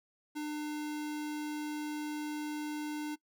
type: tone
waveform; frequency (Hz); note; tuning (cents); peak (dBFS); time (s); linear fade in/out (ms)
square; 300; D4; +37; -36; 0.35-3.16; 20
effects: noise-tail reverb RT60 0.1 s tail -21 dB re dry